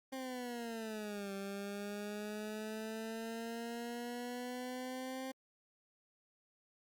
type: exponential two-way sweep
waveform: 20% pulse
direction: down then up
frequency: 266.3 to 196 to 263.9 Hz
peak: -36 dBFS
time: 0.12-5.32 s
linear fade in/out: 10 ms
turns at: 1.33 s
effects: Opus 48 kbps